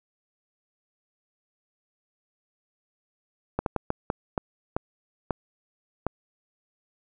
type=slowing click train; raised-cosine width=1 ms; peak=-11 dBFS; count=9; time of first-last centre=3.59-6.066 s; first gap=72 ms; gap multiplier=1.4; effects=none